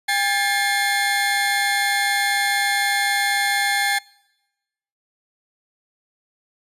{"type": "tone cluster", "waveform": "30% pulse", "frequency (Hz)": [805, 1734, 2131], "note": ["G5", "A6", "C7"], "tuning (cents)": [46, -26, 31], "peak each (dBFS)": -20, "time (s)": [0.08, 3.99], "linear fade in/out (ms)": 10, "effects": ["noise-tail reverb RT60 1.0 s tail -24 dB re dry", "resampled to 32000 Hz"]}